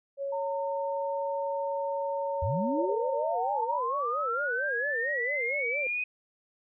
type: tone with pitch glide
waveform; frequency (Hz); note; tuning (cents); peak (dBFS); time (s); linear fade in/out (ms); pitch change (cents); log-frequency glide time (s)
sine; 554.4 to 558.9; C#5 to C#5; 0 to +14; -30; 0.17-2.97; 50; +14; 0.46-1.24
type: tone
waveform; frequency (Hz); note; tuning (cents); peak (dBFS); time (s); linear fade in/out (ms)
sine; 912; A#5; -38; -33; 0.32-3.79; 10
type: linear sweep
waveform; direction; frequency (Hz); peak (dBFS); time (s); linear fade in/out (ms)
sine; up; 71.4 to 2511; -28; 2.42-6.04; 5
type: tone with vibrato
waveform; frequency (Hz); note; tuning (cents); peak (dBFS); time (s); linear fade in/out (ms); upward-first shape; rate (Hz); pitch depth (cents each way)
sine; 524; C5; +2; -33; 2.78-5.87; 2; sine; 4.4; 210
effects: none